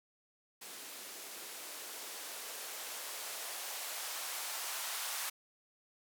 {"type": "noise with band-pass filter sweep", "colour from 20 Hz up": "violet", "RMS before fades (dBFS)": -43, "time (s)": [0.61, 5.3], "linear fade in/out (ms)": 10, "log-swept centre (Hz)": [290, 900], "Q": 1.3, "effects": []}